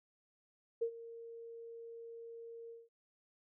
sine tone with ADSR envelope, 461.9 Hz, A#4, 16 cents flat, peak -30 dBFS, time 0.81-2.89 s, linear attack 13 ms, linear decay 80 ms, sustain -17 dB, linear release 190 ms, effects none

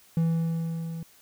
triangle tone with level ramp, 164.81 Hz, E3, in tune, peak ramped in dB -18 to -31 dBFS, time 0.17-1.03 s, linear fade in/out 2 ms, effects white hiss -57 dBFS RMS until 1.21 s

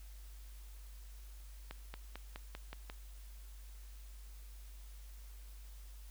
accelerating click train, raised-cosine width 0.3 ms, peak -29 dBFS, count 7, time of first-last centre 1.71-2.899 s, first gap 230 ms, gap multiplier 0.94, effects added 50 Hz sine -49 dBFS peak until 6.1 s + white hiss -63 dBFS RMS until 6.1 s

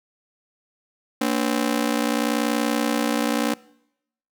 sawtooth ring-modulated tone, 260.9 Hz, C4, 5 cents flat, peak -13 dBFS, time 1.21-3.54 s, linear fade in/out 5 ms, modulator 30.4 Hz, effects noise-tail reverb RT60 0.8 s tail -23 dB re dry

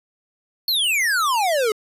square exponential sweep, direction down, 4451 to 412 Hz, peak -18 dBFS, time 0.68-1.72 s, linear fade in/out 2 ms, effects resampled to 32000 Hz

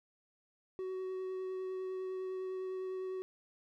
triangle tone with vibrato, 374.6 Hz, F#4, 21 cents sharp, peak -35 dBFS, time 0.79-3.22 s, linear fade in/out 0 ms, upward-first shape triangle, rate 9.9 Hz, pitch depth 12 cents each way, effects none

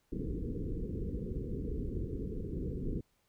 pink low-pass noise, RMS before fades -37 dBFS, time 0.12-3.01 s, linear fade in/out 5 ms, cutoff 480 Hz, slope 96 dB/octave, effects pink hiss -75 dBFS RMS until 3.28 s

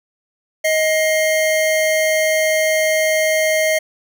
square tone pair together, 629 / 2116 Hz, D#5 / C7, +19 / +19 cents, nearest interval octave + major sixth, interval 2100 cents, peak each -16 / -20 dBFS, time 0.64-3.79 s, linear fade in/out 10 ms, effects none

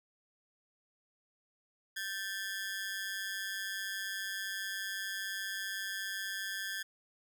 sawtooth ring-modulated tone, 1661.2 Hz, G#6, in tune, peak -30 dBFS, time 1.96-6.83 s, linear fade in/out 10 ms, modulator 97.5 Hz, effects none

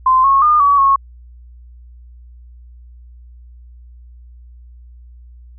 sine tone with pitch steps, 1037 / 1094 / 1214 / 1135 / 1096 Hz, C6 / C#6 / D#6 / C#6 / C#6, -16 / -23 / -43 / +41 / -20 cents, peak -8 dBFS, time 0.06-0.96 s, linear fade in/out 5 ms, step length 180 ms, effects added 60 Hz sine -37 dBFS peak until 5.58 s

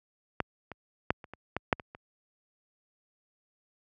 clicks, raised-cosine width 0.5 ms, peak -12 / -25 / -9 / -29 / -27 / -15 / -7 / -26 / -29 dBFS, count 9, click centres 0.403 / 0.717 / 1.105 / 1.242 / 1.336 / 1.566 / 1.728 / 1.798 / 1.949 s, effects high-pass 60 Hz 12 dB/octave

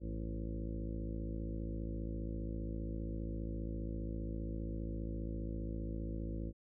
harmonic tone with a mistuned harmonic, 55 Hz, A1, in tune, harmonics 1 / 2 / 3 / 4 / 5 / 6 / 7 / 8 / 9 / 10, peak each -40 / -46 / -47 / -47 / -50 / -47 / -59 / -60 / -54 / -56 dBFS, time 0-6.53 s, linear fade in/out 50 ms, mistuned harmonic 2, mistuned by -70 cents, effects none

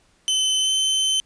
sawtooth tone with pitch glide, 3051 to 3074 Hz, G7 to G7, -48 to -35 cents, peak -15 dBFS, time 0.28-1.2 s, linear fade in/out 0 ms, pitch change +13 cents, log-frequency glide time 0.62-0.7 s, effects pink hiss -60 dBFS RMS until 1.25 s + resampled to 22050 Hz

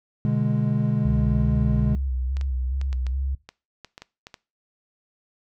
triangle chord, G# diminished, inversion first, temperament equal, 123.47 / 146.83 / 207.7 Hz, B2 / D3 / G#3, 0 / 0 / 0 cents, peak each -22 dBFS, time 0.25-1.95 s, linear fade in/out 0 ms
sine tone with vibrato, 65.41 Hz, C2, in tune, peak -23 dBFS, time 1.05-3.35 s, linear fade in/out 5 ms, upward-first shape square, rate 2.4 Hz, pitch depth 52 cents each way
clicks, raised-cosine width 0.2 ms, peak -22 dBFS, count 11, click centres 2.369 / 2.412 / 2.814 / 2.929 / 3.067 / 3.49 / 3.847 / 3.979 / 4.02 / 4.269 / 4.342 s
effects noise-tail reverb RT60 0.3 s tail -21 dB re dry

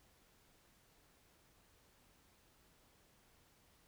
silence, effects pink hiss -70 dBFS RMS until 3.87 s

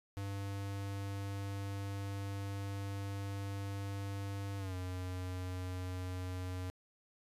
square tone with pitch glide, 99.2 to 91.49 Hz, G2 to F#2, +21 to -19 cents, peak -39 dBFS, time 0.17-6.7 s, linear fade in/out 0 ms, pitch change -140 cents, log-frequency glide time 4.58-4.75 s, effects resampled to 32000 Hz

